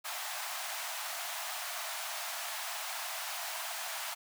pink high-pass noise, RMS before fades -39 dBFS, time 0.04-4.15 s, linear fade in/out 20 ms, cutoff 630 Hz, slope 96 dB/octave, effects none

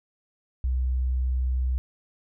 sine tone, 63.5 Hz, B1, 49 cents sharp, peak -22 dBFS, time 0.64-1.78 s, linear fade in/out 0 ms, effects none

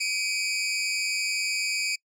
20% pulse tone pair together, 2307 / 2498 Hz, D7 / D#7, -31 / +6 cents, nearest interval minor second, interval 137 cents, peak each -23 / -24 dBFS, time 0-1.96 s, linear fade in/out 10 ms, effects noise-tail reverb RT60 0.1 s tail -25 dB re dry + low-pass 12000 Hz 12 dB/octave

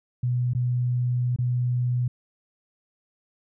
sine tone with dropouts, 123.47 Hz, B2, in tune, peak -21 dBFS, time 0.23-2.08 s, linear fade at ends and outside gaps 5 ms, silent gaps 0.535-0.549 / 1.362-1.386 s, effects none

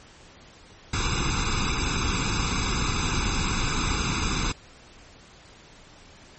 pink noise with comb filter, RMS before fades -25 dBFS, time 0.93-4.52 s, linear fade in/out 5 ms, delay 0.8 ms, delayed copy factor +1, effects pink hiss -50 dBFS RMS until 6.38 s + MP3 32 kbps

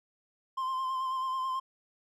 triangle tone with vibrato, 1045 Hz, C6, 2 cents flat, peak -28 dBFS, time 0.57-1.6 s, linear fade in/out 10 ms, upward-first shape sine, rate 9.2 Hz, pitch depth 29 cents each way, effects none

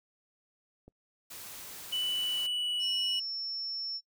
click, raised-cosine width 2 ms, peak -38 dBFS, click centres 0.88 s
white noise, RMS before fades -45 dBFS, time 1.3-2.47 s, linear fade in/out 10 ms
triangle tone with pitch glide, 2977 to 2936 Hz, F#7 to F#7, +10 to -14 cents, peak -28 dBFS, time 1.92-3.2 s, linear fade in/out 10 ms, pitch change -24 cents, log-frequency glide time 2.07-2.91 s
sine tone, 5400 Hz, E8, 41 cents sharp, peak -34 dBFS, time 2.79-4.01 s, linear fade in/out 50 ms
effects noise-tail reverb RT60 0.1 s tail -26 dB re dry

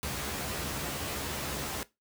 pink noise with comb filter, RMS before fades -35 dBFS, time 0.03-1.83 s, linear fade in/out 0 ms, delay 14 ms, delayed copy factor +0.65, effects noise-tail reverb RT60 0.2 s tail -18 dB re dry + high-pass 60 Hz 12 dB/octave

